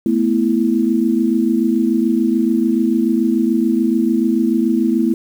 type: chord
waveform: sine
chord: A suspended second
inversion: none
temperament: equal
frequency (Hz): 220 / 246.9 / 329.6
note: A3 / B3 / E4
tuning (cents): 0 / 0 / 0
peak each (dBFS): -17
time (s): 0.06-5.14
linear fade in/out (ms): 2
effects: 7-bit